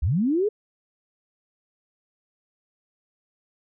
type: linear sweep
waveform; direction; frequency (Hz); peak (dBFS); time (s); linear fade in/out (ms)
sine; up; 56.8 to 440; -19; 0.02-0.49; 10
effects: none